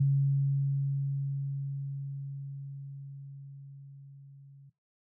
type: tone with level ramp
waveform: sine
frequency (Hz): 138.59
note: C#3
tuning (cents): 0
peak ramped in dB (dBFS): -21 to -50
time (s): 0-4.7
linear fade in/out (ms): 10
effects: noise-tail reverb RT60 0.2 s tail -17 dB re dry